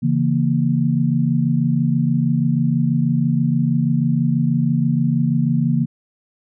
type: chord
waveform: sine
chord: A# diminished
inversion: first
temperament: equal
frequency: 138.59 / 164.81 / 233.1 Hz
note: C#3 / E3 / A#3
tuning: 0 / 0 / 0 cents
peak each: -19 dBFS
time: 0.02-5.86 s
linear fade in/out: 20 ms
effects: none